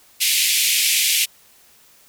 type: band-pass noise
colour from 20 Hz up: pink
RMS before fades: -18 dBFS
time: 0.2-1.26 s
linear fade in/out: 20 ms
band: 2200 to 15000 Hz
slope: 48 dB/octave
effects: white hiss -52 dBFS RMS until 2.08 s